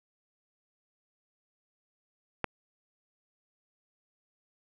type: click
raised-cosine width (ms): 0.5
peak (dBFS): -13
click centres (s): 2.443
effects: none